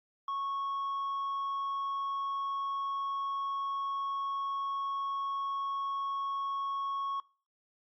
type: tone with tanh clipping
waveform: sine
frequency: 1103 Hz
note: C#6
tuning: 9 cents flat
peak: -33 dBFS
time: 0.28-7.2 s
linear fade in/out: 2 ms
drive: 3 dB
effects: noise-tail reverb RT60 0.4 s tail -23 dB re dry + AAC 64 kbps